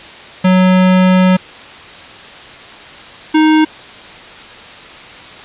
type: tone pair in turn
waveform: square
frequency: 185 / 311.4 Hz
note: F#3 / D#4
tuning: 0 / +2 cents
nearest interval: major sixth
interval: 902 cents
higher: second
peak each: -7 dBFS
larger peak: neither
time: 0.44-1.37 / 3.34-3.65 s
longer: first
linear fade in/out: 10 ms
effects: white hiss -33 dBFS RMS until 5.44 s + resampled to 8000 Hz